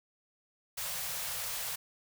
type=band-stop noise; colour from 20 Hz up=white; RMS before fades=-37 dBFS; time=0.77-1.76 s; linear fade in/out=10 ms; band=190 to 470 Hz; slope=96 dB/octave; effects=none